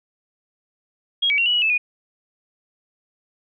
sine tone with pitch steps, 3281 / 2279 / 2749 / 2937 / 2917 / 2622 / 2459 Hz, G#7 / C#7 / F7 / F#7 / F#7 / E7 / D#7, -22 / +47 / -28 / -13 / -25 / -10 / -21 cents, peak -16 dBFS, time 1.22-1.78 s, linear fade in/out 10 ms, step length 80 ms, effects none

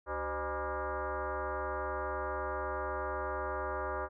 sine tone with frequency modulation, 291.9 Hz, D4, 10 cents flat, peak -33 dBFS, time 0.06-4.09 s, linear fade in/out 50 ms, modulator 224 Hz, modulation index 5.2, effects none

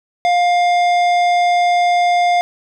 sine tone with tanh clipping, 705 Hz, F5, 16 cents sharp, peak -13 dBFS, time 0.25-2.41 s, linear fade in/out 0 ms, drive 14 dB, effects none

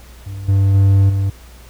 triangle tone with level steps, 98 Hz, G2, in tune, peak -23 / -8 / -6 / -12 dBFS, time 0.26-1.3 s, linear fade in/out 5 ms, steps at 0.48 / 0.74 / 1.09 s, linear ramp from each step 10 ms, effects added 60 Hz sine -38 dBFS peak until 1.69 s + pink hiss -45 dBFS RMS until 1.69 s

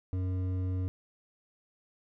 sine tone with hard clipping, 92.5 Hz, F#2, in tune, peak -31 dBFS, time 0.13-0.88 s, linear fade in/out 0 ms, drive 9 dB, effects none

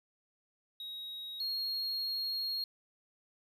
triangle tone pair in turn, 3800 / 4278 Hz, A#7 / C8, +33 / +38 cents, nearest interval major second, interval 205 cents, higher second, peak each -39 / -32 dBFS, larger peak second, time 0.8-1.4 / 1.4-2.64 s, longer second, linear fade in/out 2 ms, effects none

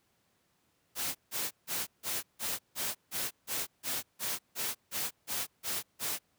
white noise bursts, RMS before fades -34 dBFS, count 15, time 0.95-6.19 s, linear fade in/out 50 ms, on 200 ms, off 160 ms, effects pink hiss -73 dBFS RMS until 6.38 s + high-pass 80 Hz 12 dB/octave

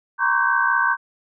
sine tone cluster, 940 / 1057 / 1132 / 1534 / 1599 Hz, A#5 / C6 / C#6 / G6 / G6, +14 / +17 / +36 / -38 / +34 cents, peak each -24 / -24 / -24 / -19 / -26 dBFS, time 0.18-0.97 s, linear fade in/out 50 ms, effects none

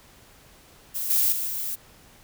violet noise with level steps, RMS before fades -29 / -21 / -28 / -30 dBFS, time 0.94-1.76 s, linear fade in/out 20 ms, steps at 1.1 / 1.32 / 1.47 s, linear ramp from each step 5 ms, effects pink hiss -53 dBFS RMS until 2.23 s

